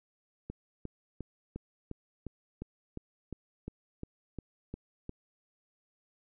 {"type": "click train", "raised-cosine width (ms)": 3, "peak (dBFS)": -26, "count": 14, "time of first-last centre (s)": [0.5, 5.094], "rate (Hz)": 2.83, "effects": []}